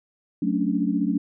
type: chord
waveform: sine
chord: D major seventh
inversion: first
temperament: equal with one note detuned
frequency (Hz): 185 / 220 / 277.2 / 292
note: F#3 / A3 / C#4 / D4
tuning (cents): 0 / 0 / 0 / -10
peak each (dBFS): -26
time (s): 0.42-1.18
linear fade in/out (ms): 5
effects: none